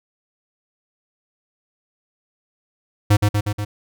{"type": "tone with echo", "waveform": "square", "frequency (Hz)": 103.7, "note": "G#2", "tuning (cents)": -2, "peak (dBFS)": -11, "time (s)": [3.1, 3.17], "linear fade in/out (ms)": 10, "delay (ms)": 120, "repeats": 4, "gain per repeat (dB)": -3, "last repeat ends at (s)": 3.65, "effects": []}